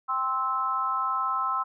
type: harmonic tone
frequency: 261.6 Hz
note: C4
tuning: in tune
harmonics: 3 / 4 / 5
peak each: -35 / -28 / -27 dBFS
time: 0.08-1.64 s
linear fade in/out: 20 ms
effects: none